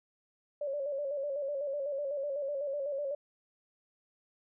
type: tone with vibrato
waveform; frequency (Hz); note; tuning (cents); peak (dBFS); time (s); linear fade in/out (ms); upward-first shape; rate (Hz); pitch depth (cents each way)
sine; 565; C#5; +33; -32; 0.61-3.15; 5; square; 8; 61
effects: none